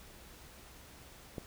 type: click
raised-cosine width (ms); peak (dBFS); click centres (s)
2; -25; 1.382
effects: added 62 Hz sine -60 dBFS peak until 1.46 s + pink hiss -55 dBFS RMS until 1.46 s